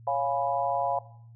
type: chord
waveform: sine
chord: C# dominant seventh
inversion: none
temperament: equal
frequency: 554.4 / 698.5 / 830.6 / 987.8 Hz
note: C#5 / E#5 / G#5 / B5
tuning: 0 / 0 / 0 / 0 cents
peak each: -31 / -28 / -30 / -32 dBFS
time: 0.07-0.99 s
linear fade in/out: 5 ms
effects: noise-tail reverb RT60 0.6 s tail -17 dB re dry + added 115 Hz sine -47 dBFS peak until 1.35 s